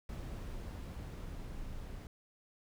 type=noise with level ramp; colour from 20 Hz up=brown; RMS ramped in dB=-42 to -45 dBFS; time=0.09-2.07 s; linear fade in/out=2 ms; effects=none